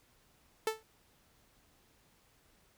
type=tone with exponential decay; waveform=sawtooth; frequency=440 Hz; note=A4; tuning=in tune; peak=-23 dBFS; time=0.67-0.83 s; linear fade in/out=2 ms; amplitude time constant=33 ms; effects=pink hiss -68 dBFS RMS until 2.77 s